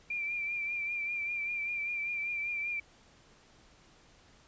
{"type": "tone with vibrato", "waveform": "sine", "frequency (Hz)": 2371, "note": "D7", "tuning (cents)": 16, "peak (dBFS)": -32, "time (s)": [0.1, 2.8], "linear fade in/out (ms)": 5, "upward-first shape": "triangle", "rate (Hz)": 5.1, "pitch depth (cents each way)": 48, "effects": ["pink hiss -61 dBFS RMS until 4.47 s", "resampled to 16000 Hz"]}